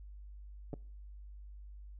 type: clicks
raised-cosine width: 2 ms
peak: -28 dBFS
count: 2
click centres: 0.732 / 0.739 s
effects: noise-tail reverb RT60 0.5 s tail -24 dB re dry + added 50 Hz sine -47 dBFS peak until 1.99 s